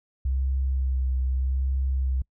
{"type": "tone with vibrato", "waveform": "sine", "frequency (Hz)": 65.41, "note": "C2", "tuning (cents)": 0, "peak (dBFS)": -22, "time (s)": [0.25, 2.22], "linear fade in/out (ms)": 5, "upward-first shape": "sine", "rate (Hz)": 0.82, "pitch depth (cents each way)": 25, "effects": ["noise-tail reverb RT60 0.1 s tail -26 dB re dry"]}